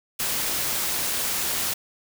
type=noise; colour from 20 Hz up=white; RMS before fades=-26 dBFS; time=0.19-1.74 s; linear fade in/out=10 ms; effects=none